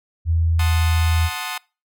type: tone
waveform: sine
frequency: 82.41 Hz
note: E2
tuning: in tune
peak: -15 dBFS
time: 0.25-1.3 s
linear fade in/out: 50 ms
type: chord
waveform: 15% pulse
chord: F# diminished seventh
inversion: none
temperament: equal with one note detuned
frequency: 737 / 880 / 1046.5 / 1244.5 Hz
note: F#5 / A5 / C6 / Eb6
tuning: -7 / 0 / 0 / 0 cents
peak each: -25 dBFS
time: 0.59-1.58 s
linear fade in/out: 5 ms
effects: noise-tail reverb RT60 0.3 s tail -24 dB re dry